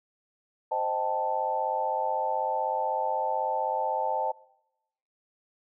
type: chord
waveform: sine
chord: A half-diminished seventh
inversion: first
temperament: equal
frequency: 523.3 / 622.3 / 784 / 880 Hz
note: C5 / Eb5 / G5 / A5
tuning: 0 / 0 / 0 / 0 cents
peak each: -33 / -33 / -32 / -28 dBFS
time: 0.71-4.32 s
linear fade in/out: 10 ms
effects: noise-tail reverb RT60 0.9 s tail -23 dB re dry